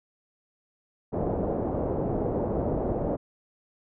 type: low-pass noise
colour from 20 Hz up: white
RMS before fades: -28 dBFS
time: 1.12-3.17 s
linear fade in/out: 20 ms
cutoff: 620 Hz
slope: 24 dB/octave
effects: none